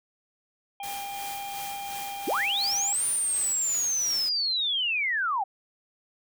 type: harmonic tone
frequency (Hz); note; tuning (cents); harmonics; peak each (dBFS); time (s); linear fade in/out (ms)
800; G5; +35; 1 / 3 / 4; -34 / -44 / -46; 0.8-2.93; 2
type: noise with tremolo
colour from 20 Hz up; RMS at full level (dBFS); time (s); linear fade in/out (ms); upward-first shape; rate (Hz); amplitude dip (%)
white; -38; 0.83-4.29; 2; sine; 2.8; 45
type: linear two-way sweep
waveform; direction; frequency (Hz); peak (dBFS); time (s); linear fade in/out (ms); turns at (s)
sine; up then down; 193.9 to 9397 to 733; -24; 2.27-5.44; 10; 3.07
effects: none